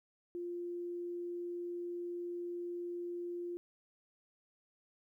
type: tone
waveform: sine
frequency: 349.2 Hz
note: F4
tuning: in tune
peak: -38 dBFS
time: 0.35-3.57 s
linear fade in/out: 0 ms
effects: 13-bit